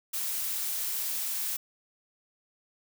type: noise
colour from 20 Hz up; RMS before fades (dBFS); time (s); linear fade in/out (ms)
blue; -32; 0.13-1.57; 10
effects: none